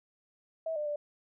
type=tone with pitch steps; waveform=sine; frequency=647 / 599 / 589 Hz; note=E5 / D5 / D5; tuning=-32 / +34 / +5 cents; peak=-31 dBFS; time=0.66-0.96 s; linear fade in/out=5 ms; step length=100 ms; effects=none